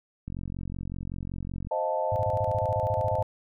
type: click train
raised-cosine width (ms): 5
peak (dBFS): -23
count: 64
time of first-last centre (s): 0.28-1.671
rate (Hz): 45.3
type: chord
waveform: sine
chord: F dominant seventh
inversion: second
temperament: equal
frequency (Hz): 523.3 / 622.3 / 698.5 / 880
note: C5 / Eb5 / F5 / A5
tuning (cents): 0 / 0 / 0 / 0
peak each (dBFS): -31 / -29 / -34 / -30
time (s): 1.71-3.23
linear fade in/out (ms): 5
type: tone bursts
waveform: sine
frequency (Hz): 102.8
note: G#2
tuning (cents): -17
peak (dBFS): -27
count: 16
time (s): 2.12-3.225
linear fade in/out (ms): 0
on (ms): 40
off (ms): 31
effects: none